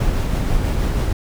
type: noise with tremolo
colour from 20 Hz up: brown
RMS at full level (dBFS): -17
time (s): 0-1.13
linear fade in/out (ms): 5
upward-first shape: triangle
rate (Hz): 6.2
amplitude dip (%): 30
effects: none